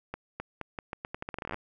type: accelerating click train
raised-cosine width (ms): 0.5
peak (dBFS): -20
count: 19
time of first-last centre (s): 0.14-1.544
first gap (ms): 260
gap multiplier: 0.82
effects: none